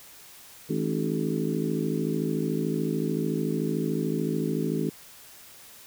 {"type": "harmonic tone with a mistuned harmonic", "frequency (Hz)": 53.6, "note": "A1", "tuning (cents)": -45, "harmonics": [3, 4, 5, 6, 7, 8], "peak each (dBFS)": [-30, -31, -32, -33, -33, -34], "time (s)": [0.69, 4.9], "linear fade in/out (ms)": 10, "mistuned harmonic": 6, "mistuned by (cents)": -64, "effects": ["white hiss -49 dBFS RMS until 5.86 s"]}